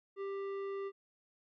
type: tone with tanh clipping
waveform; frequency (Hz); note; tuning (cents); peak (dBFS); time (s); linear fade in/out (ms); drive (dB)
triangle; 394; G4; +9; -39; 0.16-0.92; 50; 16
effects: none